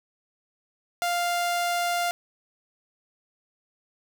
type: tone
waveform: sawtooth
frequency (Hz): 698.5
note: F5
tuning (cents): 0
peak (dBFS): -20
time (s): 1.02-2.11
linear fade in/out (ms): 0
effects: none